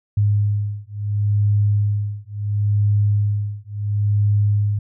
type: beating tone pair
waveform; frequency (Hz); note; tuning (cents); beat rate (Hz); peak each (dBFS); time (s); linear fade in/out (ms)
sine; 102.9 / 103.62; G#2 / G#2; -16 / -3; 0.72; -19; 0.17-4.79; 5
effects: none